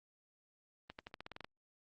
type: accelerating click train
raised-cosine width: 0.3 ms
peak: -30 dBFS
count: 10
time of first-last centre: 0.9-1.445 s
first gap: 89 ms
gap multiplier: 0.9
effects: Opus 24 kbps